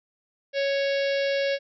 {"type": "harmonic tone", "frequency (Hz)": 554.4, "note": "C#5", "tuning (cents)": 0, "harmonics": [1, 3, 4, 5, 6, 7, 8, 9, 10], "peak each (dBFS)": [-23, -33, -35, -37, -39, -40, -41, -42, -43], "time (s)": [0.53, 1.59], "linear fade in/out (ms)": 50, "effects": []}